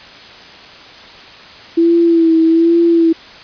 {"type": "tone with vibrato", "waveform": "sine", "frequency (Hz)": 331.6, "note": "E4", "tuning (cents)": 10, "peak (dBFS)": -7, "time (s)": [1.77, 3.13], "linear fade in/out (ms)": 10, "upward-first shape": "sine", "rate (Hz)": 1.2, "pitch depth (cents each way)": 39, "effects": ["white hiss -36 dBFS RMS until 3.43 s", "resampled to 11025 Hz"]}